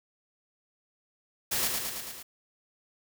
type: noise with echo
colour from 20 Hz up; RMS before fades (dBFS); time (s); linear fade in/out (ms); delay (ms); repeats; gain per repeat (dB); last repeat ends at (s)
white; -29; 1.51-1.68; 10; 110; 5; -3; 2.23
effects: none